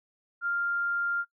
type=tone; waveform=sine; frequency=1396.9 Hz; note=F6; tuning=in tune; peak=-26 dBFS; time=0.41-1.25 s; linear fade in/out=50 ms; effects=noise-tail reverb RT60 0.1 s tail -20 dB re dry